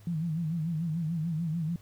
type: tone with vibrato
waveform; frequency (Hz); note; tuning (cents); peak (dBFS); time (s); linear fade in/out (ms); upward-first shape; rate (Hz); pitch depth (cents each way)
sine; 163; E3; -19; -28; 0.07-1.76; 2; sine; 6.8; 110
effects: added 102 Hz sine -51 dBFS peak until 1.81 s + pink hiss -61 dBFS RMS until 1.81 s